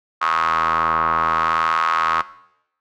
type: ring-modulated tone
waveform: sawtooth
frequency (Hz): 81.4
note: E2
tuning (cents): -21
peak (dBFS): -10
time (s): 0.21-2.22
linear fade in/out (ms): 10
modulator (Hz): 1180
effects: noise-tail reverb RT60 0.8 s tail -18 dB re dry + low-pass 4000 Hz 12 dB/octave